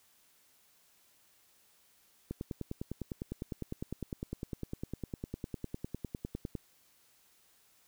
click train, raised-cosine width 3 ms, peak -24 dBFS, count 43, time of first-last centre 2.31-6.552 s, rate 9.9 Hz, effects white hiss -67 dBFS RMS until 7.87 s

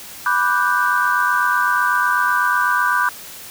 sine chord, G major seventh, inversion first, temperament equal, 987.8 / 1174.7 / 1480 / 1568 Hz, B5 / D6 / F#6 / G6, 0 / 0 / 0 / 0 cents, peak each -20 dBFS, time 0.26-3.09 s, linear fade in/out 2 ms, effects white hiss -36 dBFS RMS until 3.5 s

